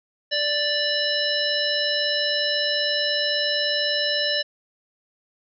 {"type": "harmonic tone with a mistuned harmonic", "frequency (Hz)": 587.3, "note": "D5", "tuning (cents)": 0, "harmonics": [1, 3, 5, 7, 9], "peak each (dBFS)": [-27, -27, -27, -27, -27], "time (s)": [0.31, 4.43], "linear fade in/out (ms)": 20, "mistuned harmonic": 7, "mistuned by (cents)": -45, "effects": []}